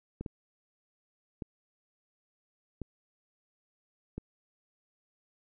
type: clicks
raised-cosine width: 3 ms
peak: -24 dBFS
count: 5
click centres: 0.21 / 0.262 / 1.422 / 2.817 / 4.18 s
effects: none